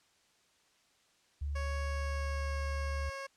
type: tone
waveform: sine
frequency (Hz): 71.9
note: D2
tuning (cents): -36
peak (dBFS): -33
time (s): 1.41-3.1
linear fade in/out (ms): 10
type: tone with pitch glide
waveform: 15% pulse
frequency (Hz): 554.4 to 546.5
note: C#5 to C#5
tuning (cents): 0 to -25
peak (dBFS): -33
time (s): 1.55-3.27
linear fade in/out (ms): 10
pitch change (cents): -25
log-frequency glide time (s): 1.81-2.58
effects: white hiss -69 dBFS RMS until 3.36 s + low-pass 7000 Hz 12 dB/octave